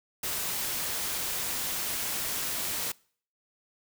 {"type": "noise", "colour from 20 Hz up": "white", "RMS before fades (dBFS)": -32, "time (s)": [0.23, 2.92], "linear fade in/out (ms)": 5, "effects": ["noise-tail reverb RT60 0.5 s tail -24 dB re dry"]}